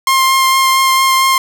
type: tone with vibrato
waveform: sawtooth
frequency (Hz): 1060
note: C6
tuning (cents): +22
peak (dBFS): -5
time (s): 0.07-1.38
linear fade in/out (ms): 2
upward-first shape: sine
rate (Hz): 4.4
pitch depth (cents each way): 10
effects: none